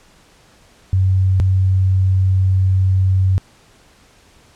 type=tone pair in turn; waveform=sine; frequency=94.4 / 94.4 Hz; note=F#2 / F#2; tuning=+35 / +35 cents; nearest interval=unison; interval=0 cents; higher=neither; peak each=-11 dBFS; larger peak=neither; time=0.93-1.4 / 1.4-3.38 s; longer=second; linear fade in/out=0 ms; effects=pink hiss -50 dBFS RMS until 4.55 s + low-pass 9000 Hz 12 dB/octave